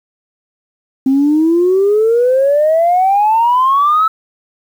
sine exponential sweep, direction up, 261.6 to 1320 Hz, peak -7 dBFS, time 1.06-4.08 s, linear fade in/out 5 ms, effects tanh soft clip ceiling -4 dBFS + 7-bit

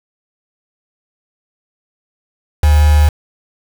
sine tone with quantisation, 74.7 Hz, D2, 30 cents sharp, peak -6 dBFS, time 2.63-3.09 s, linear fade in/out 5 ms, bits 3, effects none

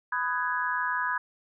sine chord, G# minor seventh, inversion first, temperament just, 996.7 / 1245.9 / 1495.1 / 1661.2 Hz, B5 / D#6 / F#6 / G#6, +16 / +2 / +18 / 0 cents, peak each -30 / -34 / -34 / -30 dBFS, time 0.12-1.18 s, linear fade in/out 5 ms, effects none

